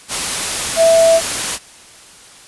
sine tone in noise, 659.3 Hz, E5, in tune, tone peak -7 dBFS, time 0.76-1.21 s, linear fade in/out 50 ms, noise white, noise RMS -19 dBFS, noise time 0.08-1.59 s, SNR +9 dB, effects white hiss -41 dBFS RMS until 2.47 s + resampled to 24000 Hz

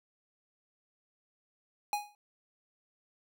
square tone with exponential decay, 828 Hz, G#5, 5 cents flat, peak -27 dBFS, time 1.93-2.15 s, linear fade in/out 1 ms, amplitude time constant 47 ms, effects none

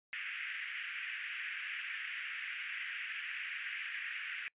pink band-pass noise, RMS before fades -42 dBFS, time 0.13-4.48 s, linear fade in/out 0 ms, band 1600 to 2800 Hz, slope 48 dB/octave, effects noise-tail reverb RT60 0.1 s tail -26 dB re dry + resampled to 8000 Hz

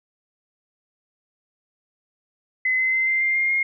sine tone with pitch steps, 2035 / 2052 / 2068 / 2085 / 2102 / 2119 / 2136 Hz, C7 / C7 / C7 / C7 / C7 / C7 / C7, -49 / -34 / -21 / -7 / +7 / +21 / +35 cents, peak -18 dBFS, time 2.65-3.63 s, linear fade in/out 5 ms, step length 140 ms, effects none

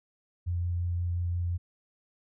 sine tone with vibrato, 87.31 Hz, F2, in tune, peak -27 dBFS, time 0.46-1.58 s, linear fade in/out 20 ms, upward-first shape sine, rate 5.7 Hz, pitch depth 10 cents each way, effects none

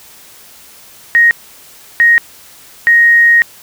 sine tone bursts at uneven times, 1872 Hz, A#6, 7 cents sharp, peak -4 dBFS, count 3, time 1.15-1.31 / 2-2.18 / 2.87-3.42 s, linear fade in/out 0 ms, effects white hiss -39 dBFS RMS until 3.62 s

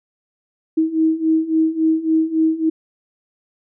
sine beating tone pair, 317.4 / 321 Hz, D#4 / E4, +35 / -46 cents, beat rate 3.6 Hz, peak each -19 / -16 dBFS, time 0.77-2.7 s, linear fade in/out 10 ms, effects none

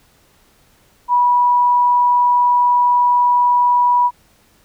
sine tone, 976 Hz, B5, 21 cents flat, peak -10 dBFS, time 1.08-4.11 s, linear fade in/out 50 ms, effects pink hiss -54 dBFS RMS until 4.64 s

